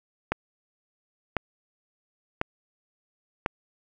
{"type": "click train", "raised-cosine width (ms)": 0.5, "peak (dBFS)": -9, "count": 4, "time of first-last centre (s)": [0.32, 3.461], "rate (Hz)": 0.955, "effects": []}